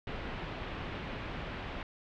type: low-pass noise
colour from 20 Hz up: pink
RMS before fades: -40 dBFS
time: 0.07-1.83 s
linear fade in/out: 2 ms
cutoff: 3200 Hz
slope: 24 dB/octave
effects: none